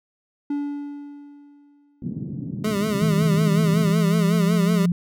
triangle tone with exponential decay, 287.7 Hz, D4, 36 cents flat, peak -19 dBFS, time 0.5-2.11 s, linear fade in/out 5 ms, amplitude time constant 350 ms
pink band-pass noise, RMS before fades -30 dBFS, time 2.02-3.91 s, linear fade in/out 2 ms, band 140 to 240 Hz, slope 24 dB/octave
25% pulse tone with vibrato, 207.7 Hz, G#3, in tune, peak -18 dBFS, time 2.64-4.86 s, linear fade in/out 5 ms, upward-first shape sine, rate 5.4 Hz, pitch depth 93 cents each way
sine tone with pitch glide, 160.8 to 174.34 Hz, E3 to F3, -43 to -3 cents, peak -17 dBFS, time 3.02-4.92 s, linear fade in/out 2 ms, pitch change +140 cents, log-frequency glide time 3.4-4.76 s
effects none

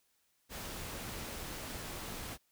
pink noise, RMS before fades -43 dBFS, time 0.49-2.38 s, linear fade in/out 50 ms, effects white hiss -75 dBFS RMS until 2.51 s

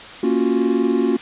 triangle chord, Gb major seventh, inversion first, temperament equal, 233.1 / 277.2 / 349.2 / 370 Hz, Bb3 / Db4 / F4 / Gb4, 0 / 0 / 0 / 0 cents, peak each -19 dBFS, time 0.23-1.17 s, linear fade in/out 5 ms, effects white hiss -36 dBFS RMS until 1.21 s + resampled to 8000 Hz

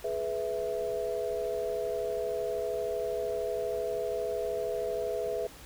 sine chord, E major, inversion first, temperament equal with one note detuned, 421.1 / 493.9 / 659.3 Hz, G#4 / B4 / E5, +24 / 0 / 0 cents, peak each -34 dBFS, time 0.04-5.47 s, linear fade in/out 5 ms, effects added 60 Hz sine -56 dBFS peak until 5.65 s + pink hiss -50 dBFS RMS until 5.65 s

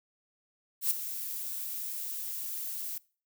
violet noise with ADSR envelope, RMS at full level -25 dBFS, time 0.81-2.98 s, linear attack 100 ms, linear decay 4 ms, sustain -12 dB, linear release 4 ms, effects noise-tail reverb RT60 0.4 s tail -23 dB re dry

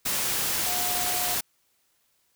sine tone in noise, 720 Hz, F#5, 47 cents flat, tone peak -33 dBFS, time 0.66-1.35 s, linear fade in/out 10 ms, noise white, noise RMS -27 dBFS, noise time 0.05-1.41 s, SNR -9 dB, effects white hiss -69 dBFS RMS until 2.35 s

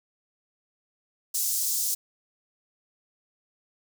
pink high-pass noise, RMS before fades -27 dBFS, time 1.34-1.95 s, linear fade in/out 10 ms, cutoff 5800 Hz, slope 24 dB/octave, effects none

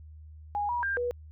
sine tone with pitch steps, 823 / 963 / 1594 / 486.4 Hz, G#5 / B5 / G6 / B4, -16 / -44 / +28 / -26 cents, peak -27 dBFS, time 0.55-1.11 s, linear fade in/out 0 ms, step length 140 ms, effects added 77 Hz sine -45 dBFS peak until 1.31 s

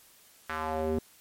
square tone with band-pass filter sweep, 79 Hz, D#2, 27 cents sharp, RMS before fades -31 dBFS, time 0.49-0.99 s, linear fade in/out 5 ms, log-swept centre 1600 to 310 Hz, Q 2.2, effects white hiss -58 dBFS RMS until 1.2 s + MP3 64 kbps

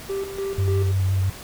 triangle tone with tremolo, 392 Hz, G4, in tune, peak -22 dBFS, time 0.09-0.92 s, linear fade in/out 10 ms, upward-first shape square, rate 3.4 Hz, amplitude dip 60%
sine tone with vibrato, 95.3 Hz, G2, 48 cents flat, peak -18 dBFS, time 0.58-1.3 s, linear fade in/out 5 ms, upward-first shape triangle, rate 5.9 Hz, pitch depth 29 cents each way
effects added 60 Hz sine -47 dBFS peak until 1.43 s + pink hiss -39 dBFS RMS until 1.43 s

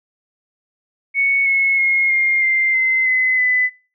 sine tone with pitch steps, 2217 / 2185 / 2154 / 2123 / 2093 / 2063 / 2033 / 2004 Hz, C#7 / C#7 / C7 / C7 / C7 / C7 / B6 / B6, 0 / -26 / +50 / +25 / 0 / -25 / +50 / +25 cents, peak -13 dBFS, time 1.14-3.7 s, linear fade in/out 50 ms, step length 320 ms, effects noise-tail reverb RT60 0.4 s tail -25 dB re dry

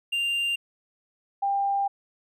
triangle / sine tone pair in turn, 2790 / 795.7 Hz, F7 / G5, -2 / +26 cents, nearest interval octave + minor seventh, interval 2172 cents, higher first, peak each -22 dBFS, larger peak neither, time 0.12-0.56 / 1.42-1.88 s, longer second, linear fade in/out 10 ms, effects none

